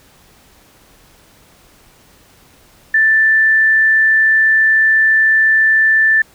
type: tone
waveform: sine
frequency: 1766 Hz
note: A6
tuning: 6 cents sharp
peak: -8 dBFS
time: 2.94-6.22 s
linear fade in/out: 5 ms
effects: pink hiss -48 dBFS RMS until 6.34 s